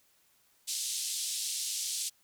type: band-pass noise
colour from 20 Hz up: white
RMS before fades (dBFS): -35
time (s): 0.67-2.1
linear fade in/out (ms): 20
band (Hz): 3400 to 9600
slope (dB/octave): 24
effects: white hiss -68 dBFS RMS until 2.23 s